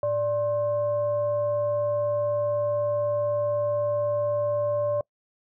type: tone with frequency modulation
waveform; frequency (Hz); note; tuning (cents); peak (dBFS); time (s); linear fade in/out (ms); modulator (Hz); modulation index
sine; 586; D5; -4; -22; 0.03-5.01; 2; 476; 0.39
effects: noise-tail reverb RT60 0.1 s tail -25 dB re dry